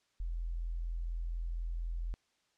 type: tone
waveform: sine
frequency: 42.09 Hz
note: E1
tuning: 37 cents sharp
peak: -34 dBFS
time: 0.2-2.14 s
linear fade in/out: 0 ms
effects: white hiss -75 dBFS RMS until 2.57 s + low-pass 6000 Hz 12 dB/octave